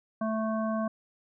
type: harmonic tone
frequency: 220 Hz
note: A3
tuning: in tune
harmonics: 1 / 3 / 5 / 7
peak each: -29 / -32 / -36 / -44 dBFS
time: 0.21-0.88 s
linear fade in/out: 5 ms
effects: none